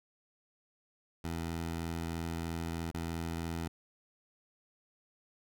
15% pulse tone with dropouts, 83.1 Hz, E2, 15 cents sharp, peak -29 dBFS, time 1.24-3.68 s, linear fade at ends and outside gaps 5 ms, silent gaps 2.914-2.943 s, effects none

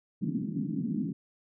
white band-pass noise, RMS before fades -32 dBFS, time 0.21-1.13 s, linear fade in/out 10 ms, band 150 to 280 Hz, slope 48 dB/octave, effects none

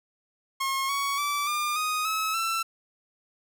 sawtooth tone with pitch steps, 1079 / 1118.3 / 1159.1 / 1201.4 / 1245.2 / 1290.6 / 1337.6 Hz, C#6 / C#6 / D6 / D6 / D#6 / E6 / E6, -47 / +15 / -23 / +39 / +1 / -37 / +25 cents, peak -22 dBFS, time 0.6-2.63 s, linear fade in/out 10 ms, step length 290 ms, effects none

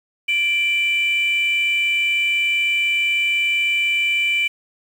sine tone pair together, 2349 / 2985 Hz, D7 / F#7, 0 / +15 cents, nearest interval major third, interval 415 cents, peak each -16 / -22 dBFS, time 0.28-4.48 s, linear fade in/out 10 ms, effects tanh soft clip ceiling -11 dBFS + 7-bit

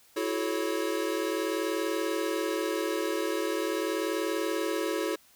square chord, F# minor seventh, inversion third, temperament equal with one note detuned, 329.6 / 370 / 430.4 / 554.4 Hz, E4 / F#4 / A4 / C#5, 0 / 0 / -38 / 0 cents, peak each -33 / -35 / -34 / -36 dBFS, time 0.16-5.16 s, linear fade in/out 10 ms, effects white hiss -60 dBFS RMS until 5.35 s

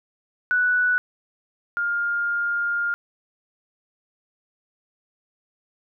sine tone pair in turn, 1480 / 1409.3 Hz, F#6 / F6, 0 / +15 cents, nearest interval minor second, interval 85 cents, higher first, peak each -17 / -21 dBFS, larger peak first, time 0.51-0.98 / 1.77-2.94 s, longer second, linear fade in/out 0 ms, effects none

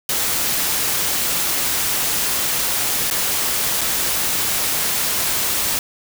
white noise with dropouts, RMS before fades -20 dBFS, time 0.09-5.79 s, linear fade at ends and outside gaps 1 ms, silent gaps 3.101-3.11 / 3.81-3.814 s, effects none

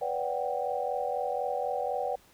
sine chord, G major seventh, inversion first, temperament equal with one note detuned, 493.9 / 575.6 / 740 / 784 Hz, B4 / D5 / F#5 / G5, 0 / -35 / 0 / 0 cents, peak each -34 dBFS, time 0.01-2.16 s, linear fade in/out 10 ms, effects pink hiss -60 dBFS RMS until 2.33 s

